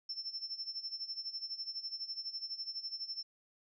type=tone with tremolo; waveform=sine; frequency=5350 Hz; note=E8; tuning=25 cents sharp; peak=-36 dBFS; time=0.09-3.23 s; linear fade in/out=5 ms; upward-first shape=sine; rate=12 Hz; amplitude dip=80%; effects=none